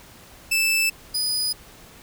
sawtooth tone pair in turn, 2637 / 4968 Hz, E7 / D#8, 0 / -3 cents, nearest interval major seventh, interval 1097 cents, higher second, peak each -15 / -19 dBFS, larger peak first, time 0.51-0.9 / 1.14-1.53 s, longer neither, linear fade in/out 10 ms, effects pink hiss -47 dBFS RMS until 2.02 s

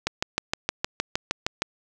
click train, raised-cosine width 0.2 ms, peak -6 dBFS, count 11, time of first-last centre 0.07-1.62 s, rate 6.45 Hz, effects none

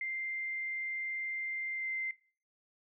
sine tone with pitch glide, 2093 to 2081 Hz, C7 to C7, 0 to -10 cents, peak -34 dBFS, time 0.01-2.11 s, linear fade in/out 2 ms, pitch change -10 cents, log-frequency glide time 1.74-1.87 s, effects noise-tail reverb RT60 0.4 s tail -19 dB re dry

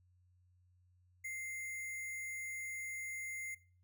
sine tone with sample-and-hold, 2093 Hz, C7, in tune, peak -40 dBFS, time 1.24-3.55 s, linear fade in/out 10 ms, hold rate 8820 Hz, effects noise-tail reverb RT60 0.4 s tail -20 dB re dry + added 90 Hz sine -67 dBFS peak until 3.83 s

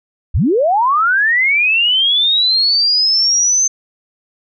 sine linear sweep, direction up, 38.89 to 6280 Hz, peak -10 dBFS, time 0.34-3.68 s, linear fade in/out 10 ms, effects none

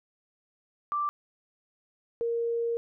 sine tone pair in turn, 1174.7 / 466.2 Hz, D6 / A#4, 0 / 0 cents, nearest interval octave + major third, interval 1600 cents, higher first, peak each -26 dBFS, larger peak neither, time 0.92-1.09 / 2.21-2.77 s, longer second, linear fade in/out 0 ms, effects none

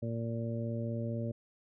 harmonic tone, 115.5 Hz, A#2, 16 cents flat, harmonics 1 / 2 / 3 / 4 / 5, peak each -35 / -38 / -45 / -45 / -42 dBFS, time 0.02-1.32 s, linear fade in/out 10 ms, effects none

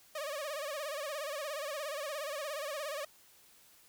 sawtooth tone with vibrato, 587.3 Hz, D5, in tune, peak -33 dBFS, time 0.15-3.05 s, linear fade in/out 5 ms, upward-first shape sine, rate 17 Hz, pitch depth 120 cents each way, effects white hiss -62 dBFS RMS until 3.88 s

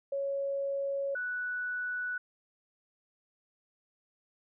sine tone pair in turn, 554.4 / 1480.1 Hz, C#5 / F#6, 0 / 0 cents, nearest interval octave + perfect fourth, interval 1700 cents, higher second, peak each -30 / -32 dBFS, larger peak first, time 0.12-1.15 / 1.15-2.18 s, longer neither, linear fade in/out 5 ms, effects none

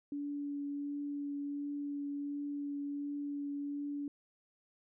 sine tone with vibrato, 286.5 Hz, D4, 43 cents flat, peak -36 dBFS, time 0.12-4.08 s, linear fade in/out 2 ms, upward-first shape triangle, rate 1.4 Hz, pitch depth 11 cents each way, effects none

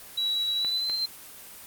sine tone with pitch glide, 3902 to 4129 Hz, B7 to C8, -22 to -24 cents, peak -24 dBFS, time 0.17-1.06 s, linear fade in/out 10 ms, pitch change +98 cents, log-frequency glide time 0.57-0.95 s
clicks, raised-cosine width 0.3 ms, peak -21 dBFS, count 2, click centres 0.648 / 0.898 s
effects white hiss -45 dBFS RMS until 1.66 s + Opus 24 kbps

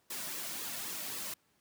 white noise with flanger, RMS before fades -40 dBFS, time 0.1-1.34 s, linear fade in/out 5 ms, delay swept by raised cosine 1.3 to 2.5 ms, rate 3.8 Hz, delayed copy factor -0.55, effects pink hiss -72 dBFS RMS until 1.6 s + high-pass 100 Hz 12 dB/octave

